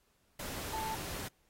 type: tone in noise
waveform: sine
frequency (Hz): 881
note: A5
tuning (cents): +2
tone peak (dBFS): -36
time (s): 0.73-0.95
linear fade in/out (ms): 5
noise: pink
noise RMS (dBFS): -42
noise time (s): 0.39-1.28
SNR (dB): +3
effects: pink hiss -73 dBFS RMS until 1.49 s + AAC 48 kbps

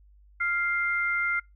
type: tone pair together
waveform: sine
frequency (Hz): 1396.9 / 2098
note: F6 / C7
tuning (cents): 0 / +4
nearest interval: perfect fifth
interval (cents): 704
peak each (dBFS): -27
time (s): 0.4-1.4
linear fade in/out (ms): 10
effects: noise-tail reverb RT60 0.2 s tail -25 dB re dry + added 50 Hz sine -53 dBFS peak until 1.55 s

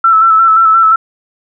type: tone with vibrato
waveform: sine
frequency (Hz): 1325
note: E6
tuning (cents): +9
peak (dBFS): -4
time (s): 0.04-0.96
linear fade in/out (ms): 5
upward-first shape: square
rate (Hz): 5.7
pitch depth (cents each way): 27
effects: none

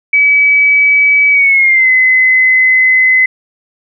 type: tone with pitch glide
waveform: sine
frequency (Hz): 2285 to 2036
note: D7 to C7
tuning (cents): -48 to -48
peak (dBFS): -5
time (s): 0.13-3.26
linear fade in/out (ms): 5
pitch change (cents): -200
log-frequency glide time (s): 1.31-1.9
effects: none

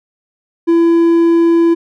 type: tone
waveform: triangle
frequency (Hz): 335.6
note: E4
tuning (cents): +31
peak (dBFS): -5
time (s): 0.67-1.75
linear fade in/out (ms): 20
effects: none

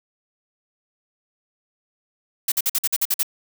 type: noise bursts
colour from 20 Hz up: blue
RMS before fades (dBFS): -20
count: 9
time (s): 2.48-3.231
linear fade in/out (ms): 5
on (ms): 39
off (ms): 50
effects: none

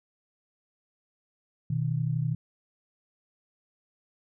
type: tone pair together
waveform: sine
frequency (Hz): 123.8 / 155.98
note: B2 / D#3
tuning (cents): +5 / +5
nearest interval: major third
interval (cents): 400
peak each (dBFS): -28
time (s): 1.7-2.35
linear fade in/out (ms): 5
effects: none

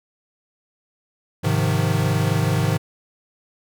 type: chord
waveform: square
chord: F minor seventh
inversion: first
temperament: equal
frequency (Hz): 103.83 / 130.81 / 155.56 / 174.61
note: Ab2 / C3 / Eb3 / F3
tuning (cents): 0 / 0 / 0 / 0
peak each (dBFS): -23 / -24 / -23 / -28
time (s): 1.43-2.78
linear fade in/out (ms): 20
effects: none

